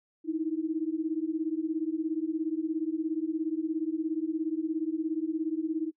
sine beating tone pair, 310 / 327 Hz, D#4 / E4, -6 / -14 cents, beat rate 17 Hz, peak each -31 dBFS, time 0.24-5.92 s, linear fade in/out 50 ms, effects noise-tail reverb RT60 0.1 s tail -26 dB re dry

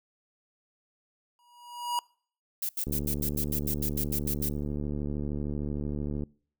square tone with exponential growth, 962 Hz, B5, 46 cents flat, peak -25 dBFS, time 1.39-1.99 s, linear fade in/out 1 ms, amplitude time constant 130 ms
violet noise bursts, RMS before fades -31 dBFS, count 13, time 2.62-4.491 s, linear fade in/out 5 ms, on 71 ms, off 79 ms
click train, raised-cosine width 3 ms, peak -21 dBFS, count 247, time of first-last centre 2.87-6.235 s, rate 73.1 Hz
effects noise-tail reverb RT60 0.5 s tail -25 dB re dry

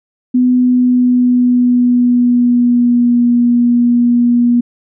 sine tone with pitch glide, 250 to 240.4 Hz, B3 to B3, +21 to -46 cents, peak -7 dBFS, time 0.34-4.61 s, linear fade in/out 10 ms, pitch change -67 cents, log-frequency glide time 0.55-3.24 s, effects none

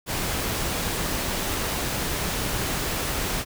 pink noise, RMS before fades -27 dBFS, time 0.06-3.45 s, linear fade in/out 50 ms, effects none

